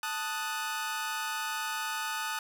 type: chord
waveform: sawtooth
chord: D# diminished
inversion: second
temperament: equal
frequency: 880 / 1244.5 / 1480 Hz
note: A5 / D#6 / F#6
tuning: 0 / 0 / 0 cents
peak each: -33 dBFS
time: 0.03-2.39 s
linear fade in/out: 2 ms
effects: none